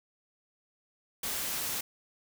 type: noise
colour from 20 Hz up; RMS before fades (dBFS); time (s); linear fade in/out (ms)
white; -34; 1.23-1.81; 5
effects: none